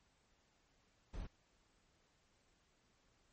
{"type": "noise", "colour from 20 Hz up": "brown", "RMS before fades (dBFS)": -45, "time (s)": [1.13, 1.27], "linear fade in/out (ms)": 10, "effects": ["pink hiss -75 dBFS RMS until 3.32 s", "MP3 32 kbps"]}